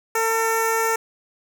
10% pulse tone with notch filter, 450.7 Hz, A4, 42 cents sharp, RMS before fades -21 dBFS, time 0.15-0.96 s, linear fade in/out 5 ms, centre 3300 Hz, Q 0.87, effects none

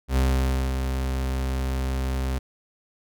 40% pulse tone with ADSR envelope, 65.41 Hz, C2, in tune, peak -17 dBFS, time 0.08-2.39 s, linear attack 85 ms, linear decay 560 ms, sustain -6 dB, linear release 13 ms, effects none

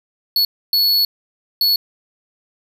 square tone bursts at uneven times, 4400 Hz, C#8, 14 cents flat, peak -13 dBFS, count 3, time 0.36-0.45 / 0.73-1.05 / 1.61-1.76 s, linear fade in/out 2 ms, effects none

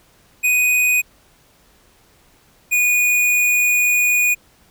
square tone pair in turn, 2489 / 2459 Hz, D#7 / D#7, 0 / -21 cents, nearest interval unison, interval 21 cents, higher first, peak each -14 dBFS, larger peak neither, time 0.43-1.02 / 2.71-4.35 s, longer second, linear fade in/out 20 ms, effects pink hiss -54 dBFS RMS until 4.7 s

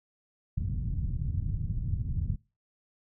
white low-pass noise, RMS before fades -31 dBFS, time 0.57-2.36 s, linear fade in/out 5 ms, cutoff 130 Hz, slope 24 dB/octave, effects noise-tail reverb RT60 0.3 s tail -23 dB re dry

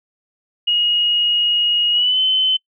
sine tone with pitch glide, 2881 to 3052 Hz, F#7 to G7, -47 to -47 cents, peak -13 dBFS, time 0.67-2.57 s, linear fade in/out 10 ms, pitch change +100 cents, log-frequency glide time 1.92-2.19 s, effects noise-tail reverb RT60 0.1 s tail -23 dB re dry

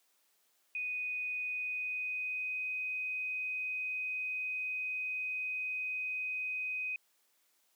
sine tone with pitch glide, 2489 to 2508 Hz, D#7 to D#7, 0 to +13 cents, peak -34 dBFS, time 0.75-6.96 s, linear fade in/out 2 ms, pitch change +13 cents, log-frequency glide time 1.46-2.64 s, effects white hiss -73 dBFS RMS until 7.75 s + high-pass 300 Hz 12 dB/octave

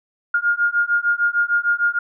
sine beating tone pair, 1414 / 1420.6 Hz, F6 / F6, +21 / +29 cents, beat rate 6.6 Hz, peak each -19 dBFS, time 0.34-1.99 s, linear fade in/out 5 ms, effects none

